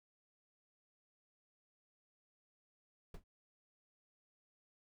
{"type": "noise with exponential decay", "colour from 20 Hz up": "brown", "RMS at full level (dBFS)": -40, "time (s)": [3.14, 3.24], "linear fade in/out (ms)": 5, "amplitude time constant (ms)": 21, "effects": []}